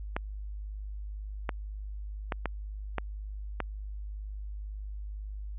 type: clicks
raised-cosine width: 0.5 ms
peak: -15 dBFS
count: 6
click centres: 0.165 / 1.492 / 2.322 / 2.457 / 2.983 / 3.603 s
effects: added 51 Hz sine -36 dBFS peak until 5.58 s + resampled to 8000 Hz